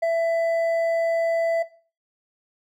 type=tone with hard clipping; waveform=sine; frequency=665 Hz; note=E5; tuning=15 cents sharp; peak=-20 dBFS; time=0.02-1.63 s; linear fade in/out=10 ms; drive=4 dB; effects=noise-tail reverb RT60 0.4 s tail -18 dB re dry